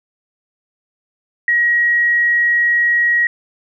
sine tone, 1900 Hz, A#6, 33 cents sharp, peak -11 dBFS, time 1.48-3.27 s, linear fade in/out 2 ms, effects none

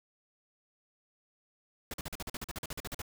pink noise bursts, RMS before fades -39 dBFS, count 16, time 1.91-3.018 s, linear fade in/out 2 ms, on 28 ms, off 44 ms, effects none

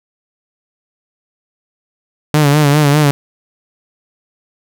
sawtooth tone with vibrato, 146.9 Hz, D3, 1 cent sharp, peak -4 dBFS, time 2.34-3.11 s, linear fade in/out 0 ms, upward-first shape sine, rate 5 Hz, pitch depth 70 cents each way, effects none

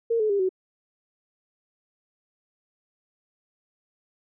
sine tone with pitch steps, 460.7 / 429.8 / 401.1 / 374.2 Hz, A#4 / A4 / G4 / F#4, -20 / -41 / +40 / +20 cents, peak -20 dBFS, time 0.1-0.492 s, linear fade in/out 10 ms, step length 98 ms, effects none

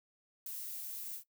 violet noise with ADSR envelope, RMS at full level -40 dBFS, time 0.46-1.24 s, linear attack 4 ms, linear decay 5 ms, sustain -3 dB, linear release 91 ms, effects noise-tail reverb RT60 0.1 s tail -17 dB re dry

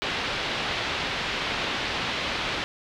white low-pass noise, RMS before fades -29 dBFS, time 0.02-2.64 s, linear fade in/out 0 ms, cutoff 3800 Hz, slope 24 dB/octave, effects none

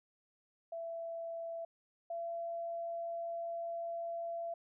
sine tone pair in turn, 667 / 676.3 Hz, E5 / E5, +20 / +44 cents, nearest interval unison, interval 24 cents, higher second, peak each -39 / -37 dBFS, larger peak second, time 0.72-1.65 / 2.1-4.54 s, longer second, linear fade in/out 5 ms, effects none

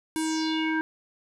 square tone with low-pass filter sweep, 317.2 Hz, D#4, 33 cents sharp, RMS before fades -27 dBFS, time 0.16-0.81 s, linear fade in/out 0 ms, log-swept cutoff 11000 to 1500 Hz, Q 4.1, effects none

